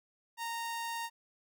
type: tone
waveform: sawtooth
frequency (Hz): 926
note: A#5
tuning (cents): -12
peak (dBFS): -32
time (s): 0.37-1.1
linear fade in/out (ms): 50
effects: none